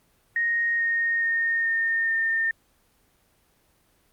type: tone with pitch steps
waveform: sine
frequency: 1864.7 / 1851.8 / 1839 / 1826.3 / 1813.7 Hz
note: A#6 / A#6 / A#6 / A#6 / A#6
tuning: 0 / -12 / -24 / -36 / -48 cents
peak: -21 dBFS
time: 0.36-2.51 s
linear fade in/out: 2 ms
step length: 430 ms
effects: pink hiss -64 dBFS RMS until 4.12 s + Opus 24 kbps